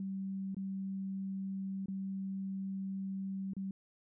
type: tone with dropouts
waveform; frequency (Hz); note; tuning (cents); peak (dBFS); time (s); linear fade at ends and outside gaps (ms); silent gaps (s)
sine; 193.1; G3; -26; -36; 0-3.71; 2; 0.546-0.567 / 1.859-1.883 / 3.535-3.566
effects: none